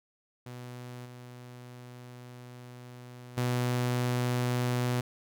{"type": "tone with level steps", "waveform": "sawtooth", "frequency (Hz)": 123.47, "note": "B2", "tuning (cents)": 0, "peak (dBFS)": [-37, -41, -23], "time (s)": [0.46, 5.01], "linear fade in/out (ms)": 5, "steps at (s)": [1.05, 3.37], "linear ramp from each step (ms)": 10, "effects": []}